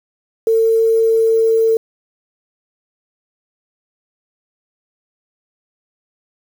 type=tone with quantisation; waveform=sine; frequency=449.9 Hz; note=A4; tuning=39 cents sharp; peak=-10 dBFS; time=0.47-1.77 s; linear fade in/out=2 ms; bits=6; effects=none